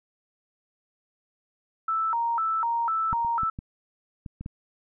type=tone with vibrato; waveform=sine; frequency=1108.7 Hz; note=C#6; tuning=in tune; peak=-23 dBFS; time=1.88-3.5 s; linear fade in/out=5 ms; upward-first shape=square; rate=2 Hz; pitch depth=300 cents each way
type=clicks; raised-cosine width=5 ms; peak=-21 / -31 / -24 / -22 / -24 / -24 / -22 dBFS; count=7; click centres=3.129 / 3.248 / 3.433 / 3.589 / 4.262 / 4.41 / 4.461 s
effects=none